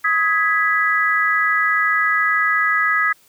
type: chord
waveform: sine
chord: G# minor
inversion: second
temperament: equal with one note detuned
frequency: 1262.6 / 1661.2 / 1975.5 Hz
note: D#6 / G#6 / B6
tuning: +25 / 0 / 0 cents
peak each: -19 dBFS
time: 0.04-3.13 s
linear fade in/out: 10 ms
effects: white hiss -54 dBFS RMS until 3.28 s